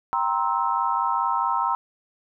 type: chord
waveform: sine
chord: C dominant seventh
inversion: second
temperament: just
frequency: 784.9 / 941.9 / 1046.5 / 1308.1 Hz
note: G5 / Bb5 / C6 / E6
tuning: +2 / +18 / 0 / -14 cents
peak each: -29 / -24 / -26 / -27 dBFS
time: 0.13-1.75 s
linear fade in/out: 0 ms
effects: none